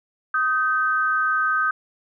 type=tone pair together; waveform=sine; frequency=1252.8 / 1546 Hz; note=D#6 / G6; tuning=+11 / -24 cents; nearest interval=major third; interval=365 cents; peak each=-21 / -21 dBFS; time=0.34-1.71 s; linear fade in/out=5 ms; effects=none